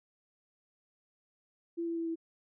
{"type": "tone with pitch steps", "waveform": "sine", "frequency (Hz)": [337.5, 334.6, 331.7, 328.8], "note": ["E4", "E4", "E4", "E4"], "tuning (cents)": [41, 26, 11, -4], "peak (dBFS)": -32, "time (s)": [1.77, 2.158], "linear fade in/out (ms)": 20, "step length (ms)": 97, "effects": []}